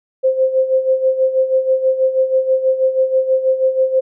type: tone with tremolo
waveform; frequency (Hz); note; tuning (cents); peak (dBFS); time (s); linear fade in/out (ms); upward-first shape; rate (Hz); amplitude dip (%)
sine; 523.3; C5; 0; -9; 0.23-4.01; 20; sine; 6.2; 70
effects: none